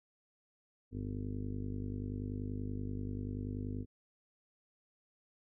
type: harmonic tone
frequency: 50.4 Hz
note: G1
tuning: 49 cents sharp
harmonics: 1 / 2 / 3 / 4 / 5 / 6 / 7 / 8 / 9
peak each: -44 / -40 / -49 / -51 / -42 / -52 / -53 / -54 / -54 dBFS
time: 0.91-3.86 s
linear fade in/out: 50 ms
effects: none